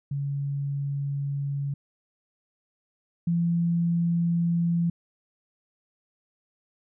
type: tone pair in turn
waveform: sine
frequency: 140.7 / 170.05 Hz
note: C#3 / F3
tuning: +26 / -46 cents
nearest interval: minor third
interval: 328 cents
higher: second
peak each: -26 / -21 dBFS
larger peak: second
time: 0.11-1.74 / 3.27-4.9 s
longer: neither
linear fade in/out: 5 ms
effects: none